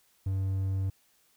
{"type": "tone", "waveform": "triangle", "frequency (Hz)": 96, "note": "G2", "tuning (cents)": -36, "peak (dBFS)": -25, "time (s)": [0.26, 0.9], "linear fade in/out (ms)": 5, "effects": ["white hiss -67 dBFS RMS until 1.36 s"]}